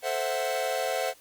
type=chord; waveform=45% pulse; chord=F# half-diminished seventh; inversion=first; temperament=equal with one note detuned; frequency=443.6 / 523.3 / 659.3 / 740 Hz; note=A4 / C5 / E5 / F#5; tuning=+14 / 0 / 0 / 0 cents; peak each=-37 / -31 / -32 / -32 dBFS; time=0.02-1.14 s; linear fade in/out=50 ms; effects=white hiss -56 dBFS RMS until 1.2 s + Opus 48 kbps